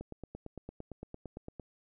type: click train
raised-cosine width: 2 ms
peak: -29 dBFS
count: 15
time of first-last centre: 0.01-1.597 s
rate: 8.82 Hz
effects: none